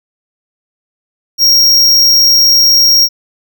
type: tone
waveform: square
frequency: 5588 Hz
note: F8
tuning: in tune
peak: -5 dBFS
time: 1.38-3.09 s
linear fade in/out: 50 ms
effects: none